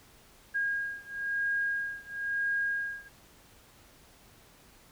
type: beating tone pair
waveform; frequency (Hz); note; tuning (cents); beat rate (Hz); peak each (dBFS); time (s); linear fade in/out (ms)
sine; 1628 / 1629; G#6 / G#6; -35 / -34; 1; -32 / -33; 0.54-3.09; 20
effects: pink hiss -58 dBFS RMS until 4.91 s